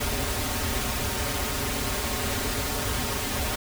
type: noise with comb filter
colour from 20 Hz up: pink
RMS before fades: -28 dBFS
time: 0-3.56 s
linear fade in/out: 10 ms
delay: 6 ms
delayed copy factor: -0.95
effects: none

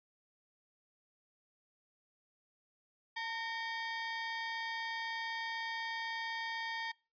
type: ring-modulated tone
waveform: sawtooth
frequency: 1373 Hz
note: F6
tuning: 30 cents flat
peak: -30 dBFS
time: 3.16-6.92 s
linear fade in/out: 10 ms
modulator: 468 Hz
effects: noise-tail reverb RT60 0.3 s tail -23 dB re dry + resampled to 11025 Hz

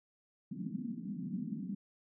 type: band-pass noise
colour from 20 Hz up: pink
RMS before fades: -40 dBFS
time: 0.51-1.75 s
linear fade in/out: 10 ms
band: 170 to 250 Hz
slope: 48 dB/octave
effects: none

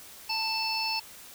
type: harmonic tone with a mistuned harmonic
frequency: 881 Hz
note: A5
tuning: 2 cents sharp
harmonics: 1 / 3 / 5 / 6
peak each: -33 / -33 / -33 / -33 dBFS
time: 0.29-1 s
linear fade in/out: 10 ms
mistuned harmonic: 1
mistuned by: +19 cents
effects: white hiss -48 dBFS RMS until 1.34 s

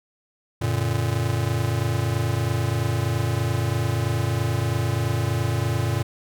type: chord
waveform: square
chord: Gb augmented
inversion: none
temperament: just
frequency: 92.5 / 115.62 / 144.53 Hz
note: Gb2 / Bb2 / D3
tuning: 0 / -14 / -27 cents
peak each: -28 / -24 / -29 dBFS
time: 0.61-6.03 s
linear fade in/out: 10 ms
effects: none

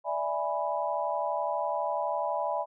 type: chord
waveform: sine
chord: E dominant seventh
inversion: third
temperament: equal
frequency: 587.3 / 659.3 / 830.6 / 987.8 Hz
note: D5 / E5 / G#5 / B5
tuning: 0 / 0 / 0 / 0 cents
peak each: -33 dBFS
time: 0.04-2.66 s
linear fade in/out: 50 ms
effects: none

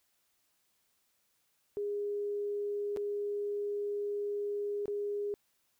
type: tone with dropouts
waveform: sine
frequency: 409.8 Hz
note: G#4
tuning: 23 cents flat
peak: -32 dBFS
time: 1.77-5.34 s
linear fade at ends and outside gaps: 0 ms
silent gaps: 2.963-2.971 / 4.857-4.88 s
effects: white hiss -75 dBFS RMS until 5.79 s

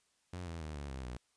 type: tone with pitch steps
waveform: sawtooth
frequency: 89.5 / 83.03 / 77.02 / 71.45 / 66.28 / 61.48 Hz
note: F2 / E2 / D#2 / D2 / C2 / B1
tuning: +43 / +13 / -17 / -47 / +23 / -7 cents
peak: -37 dBFS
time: 0.33-1.17 s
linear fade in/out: 5 ms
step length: 140 ms
effects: white hiss -75 dBFS RMS until 1.36 s + resampled to 22050 Hz

